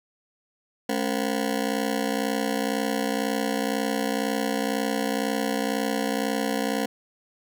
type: ring-modulated tone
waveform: 20% pulse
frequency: 245.2 Hz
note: B3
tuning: 12 cents flat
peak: -16 dBFS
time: 0.89-6.86 s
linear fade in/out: 2 ms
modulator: 31 Hz
effects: none